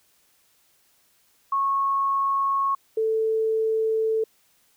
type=tone pair in turn; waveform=sine; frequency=1098 / 442.2 Hz; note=C#6 / A4; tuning=-17 / +9 cents; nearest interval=octave + major third; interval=1574 cents; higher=first; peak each=-20 dBFS; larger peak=neither; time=1.52-2.75 / 2.97-4.24 s; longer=second; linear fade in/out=5 ms; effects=white hiss -63 dBFS RMS until 4.76 s